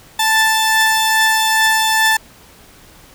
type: tone pair together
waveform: sawtooth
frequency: 880 / 1762.4 Hz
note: A5 / A6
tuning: 0 / +2 cents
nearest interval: octave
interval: 1202 cents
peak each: -11 dBFS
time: 0.19-2.17 s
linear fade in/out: 5 ms
effects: pink hiss -44 dBFS RMS until 3.14 s